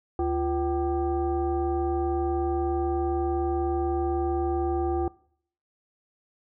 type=tone with frequency modulation; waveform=sine; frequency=347.6 Hz; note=F4; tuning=8 cents flat; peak=-23 dBFS; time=0.19-5.08 s; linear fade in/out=2 ms; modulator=422 Hz; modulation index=1; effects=noise-tail reverb RT60 0.6 s tail -22 dB re dry